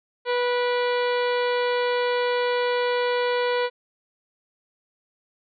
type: harmonic tone with a mistuned harmonic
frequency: 490 Hz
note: B4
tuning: 14 cents flat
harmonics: 1 / 2 / 3 / 4 / 5 / 6 / 7 / 8 / 9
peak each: -22 / -28 / -32 / -34 / -36 / -38 / -39 / -40 / -41 dBFS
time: 0.25-3.7 s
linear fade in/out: 50 ms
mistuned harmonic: 5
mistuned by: -47 cents
effects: none